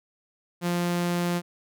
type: tone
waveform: sawtooth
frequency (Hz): 174.61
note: F3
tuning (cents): 0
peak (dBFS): -20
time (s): 0.61-1.42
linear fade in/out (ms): 50
effects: none